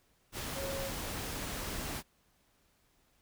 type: tone in noise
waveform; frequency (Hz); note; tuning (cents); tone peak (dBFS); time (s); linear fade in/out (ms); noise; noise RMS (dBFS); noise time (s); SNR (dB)
sine; 546; C#5; -26; -38; 0.54-0.91; 50; pink; -39; 0.32-2.03; -2
effects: pink hiss -71 dBFS RMS until 3.21 s